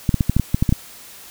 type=clicks; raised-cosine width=5 ms; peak=-3 dBFS; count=10; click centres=0.092 / 0.143 / 0.208 / 0.296 / 0.366 / 0.397 / 0.545 / 0.625 / 0.692 / 0.725 s; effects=white hiss -41 dBFS RMS until 1.3 s